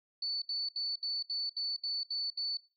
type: tone bursts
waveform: sine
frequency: 4483 Hz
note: C#8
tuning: 19 cents sharp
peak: -32 dBFS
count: 9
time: 0.22-2.572 s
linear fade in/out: 5 ms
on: 200 ms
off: 69 ms
effects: noise-tail reverb RT60 0.3 s tail -20 dB re dry